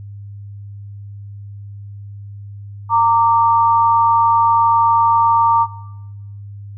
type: tone pair together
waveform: sine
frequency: 920.7 / 1173 Hz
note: A#5 / D6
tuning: -22 / -2 cents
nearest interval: major third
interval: 420 cents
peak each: -12 / -15 dBFS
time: 2.89-5.67 s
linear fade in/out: 50 ms
effects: noise-tail reverb RT60 1.0 s tail -18 dB re dry + added 101 Hz sine -30 dBFS peak until 6.77 s